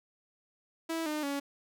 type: tone with pitch steps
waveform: sawtooth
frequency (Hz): 327.1 / 303.4 / 281.5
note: E4 / D#4 / C#4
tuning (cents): -13 / -44 / +27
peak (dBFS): -28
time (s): 0.89-1.4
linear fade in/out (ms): 10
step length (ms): 170
effects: none